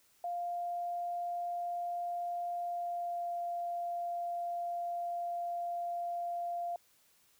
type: tone with pitch glide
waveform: sine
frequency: 699 to 694.6 Hz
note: F5 to F5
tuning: +1 to -10 cents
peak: -34 dBFS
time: 0.24-6.76 s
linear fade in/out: 2 ms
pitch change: -11 cents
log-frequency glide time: 2.59-3.37 s
effects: white hiss -68 dBFS RMS until 7.39 s

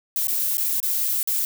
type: noise with dropouts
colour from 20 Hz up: violet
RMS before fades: -23 dBFS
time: 0.16-1.45 s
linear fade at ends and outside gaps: 1 ms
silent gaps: 0.271-0.282 / 0.571-0.58 / 0.802-0.829 / 1.23-1.274 s
effects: none

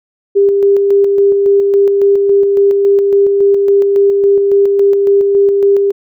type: tone with tremolo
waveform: sine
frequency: 399.1 Hz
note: G4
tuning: 31 cents sharp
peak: -5 dBFS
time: 0.35-5.92 s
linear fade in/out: 20 ms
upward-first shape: square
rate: 3.6 Hz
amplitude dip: 30%
effects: none

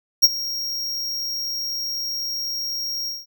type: tone with ADSR envelope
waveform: square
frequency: 5588 Hz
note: F8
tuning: in tune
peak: -7 dBFS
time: 0.22-3.26 s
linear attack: 22 ms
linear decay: 33 ms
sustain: -18 dB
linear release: 190 ms
effects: none

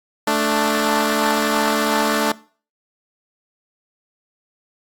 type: tone pair together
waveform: 10% pulse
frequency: 220 / 294.3 Hz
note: A3 / D4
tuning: 0 / +4 cents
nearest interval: perfect fourth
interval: 504 cents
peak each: -11 dBFS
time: 0.27-2.32 s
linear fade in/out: 5 ms
effects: noise-tail reverb RT60 0.4 s tail -20 dB re dry + AAC 64 kbps

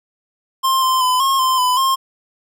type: tone with pitch steps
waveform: square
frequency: 1056 / 1040 / 1010 / 1078 / 1039 / 1003 / 1065 Hz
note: C6 / C6 / B5 / C#6 / C6 / B5 / C6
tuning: +16 / -11 / +39 / -49 / -12 / +26 / +30 cents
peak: -14 dBFS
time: 0.63-1.96 s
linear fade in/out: 20 ms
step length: 190 ms
effects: none

